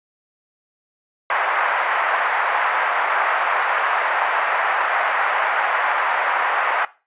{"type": "band-pass noise", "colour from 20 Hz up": "pink", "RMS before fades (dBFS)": -20, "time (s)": [1.3, 6.85], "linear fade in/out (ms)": 2, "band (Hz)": [740, 2000], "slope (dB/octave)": 24, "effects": ["noise-tail reverb RT60 0.3 s tail -18 dB re dry", "resampled to 8000 Hz"]}